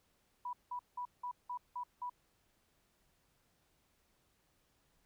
sine tone bursts, 983 Hz, B5, 8 cents flat, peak -38 dBFS, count 7, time 0.45-2.097 s, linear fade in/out 5 ms, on 81 ms, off 180 ms, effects pink hiss -75 dBFS RMS until 5.05 s

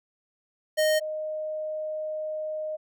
square / sine tone pair in turn, 619 / 619 Hz, D#5 / D#5, -9 / -9 cents, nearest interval unison, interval 0 cents, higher neither, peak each -21 / -29 dBFS, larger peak first, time 0.77-1 / 1-2.77 s, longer second, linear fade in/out 20 ms, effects none

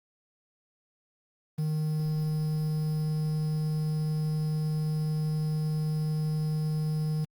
triangle tone with quantisation, 154.5 Hz, D#3, 12 cents flat, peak -24 dBFS, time 1.58-7.25 s, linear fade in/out 10 ms, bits 8, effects Opus 32 kbps

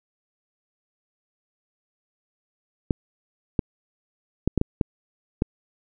clicks, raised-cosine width 3 ms, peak -7 dBFS, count 7, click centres 2.908 / 3.592 / 4.476 / 4.577 / 4.614 / 4.812 / 5.421 s, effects none

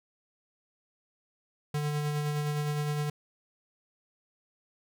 square tone with tremolo, 148.4 Hz, D3, 18 cents sharp, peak -28 dBFS, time 1.74-3.1 s, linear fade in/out 5 ms, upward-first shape sine, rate 9.7 Hz, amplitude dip 30%, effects none

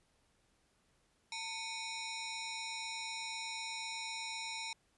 15% pulse ring-modulated tone, 1568 Hz, G6, in tune, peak -30 dBFS, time 1.32-4.73 s, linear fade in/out 2 ms, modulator 666 Hz, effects pink hiss -74 dBFS RMS until 4.97 s + resampled to 24000 Hz

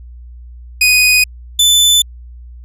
sawtooth tone pair in turn, 2489 / 3510 Hz, D#7 / A7, 0 / -5 cents, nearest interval tritone, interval 595 cents, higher second, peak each -4 dBFS, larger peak neither, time 0.81-1.24 / 1.59-2.02 s, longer neither, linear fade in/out 5 ms, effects added 60 Hz sine -31 dBFS peak until 2.64 s + resampled to 32000 Hz

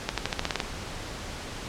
accelerating click train, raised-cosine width 0.2 ms, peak -8 dBFS, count 9, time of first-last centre 0.09-0.602 s, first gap 87 ms, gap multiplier 0.91, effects pink hiss -37 dBFS RMS until 1.68 s + low-pass 7000 Hz 12 dB/octave

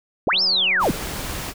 sine linear two-way sweep, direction up then down, 128.2 to 5450 to 128.2 Hz, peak -16 dBFS, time 0.27-0.91 s, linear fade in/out 0 ms, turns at 0.42 s
click train, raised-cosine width 1 ms, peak -25 dBFS, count 105, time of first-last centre 0.33-0.886 s, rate 187 Hz
pink noise, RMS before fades -29 dBFS, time 0.79-1.54 s, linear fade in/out 50 ms
effects none

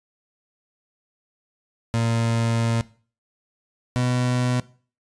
30% pulse tone pair in turn, 115.3 / 124.54 Hz, A#2 / B2, -19 / +15 cents, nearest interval minor second, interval 134 cents, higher second, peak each -17 dBFS, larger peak neither, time 1.94-2.81 / 3.96-4.6 s, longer first, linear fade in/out 0 ms, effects noise-tail reverb RT60 0.4 s tail -19 dB re dry + resampled to 22050 Hz

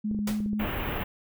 sine tone with vibrato, 210 Hz, G#3, 19 cents sharp, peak -26 dBFS, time 0.04-0.65 s, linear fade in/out 10 ms, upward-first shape square, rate 4 Hz, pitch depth 16 cents each way
clicks, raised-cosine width 3 ms, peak -25 dBFS, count 6, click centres 0.113 / 0.147 / 0.19 / 0.404 / 0.461 / 0.532 s
pink noise with exponential decay, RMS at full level -30 dBFS, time 0.27-0.5 s, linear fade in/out 5 ms, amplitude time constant 48 ms
pink band-stop noise, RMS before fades -31 dBFS, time 0.59-1.04 s, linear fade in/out 10 ms, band 3100 to 14000 Hz, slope 48 dB/octave
effects none

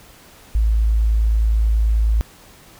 sine tone, 54.7 Hz, A1, 9 cents flat, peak -13 dBFS, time 0.55-2.21 s, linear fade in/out 0 ms, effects pink hiss -46 dBFS RMS until 2.79 s

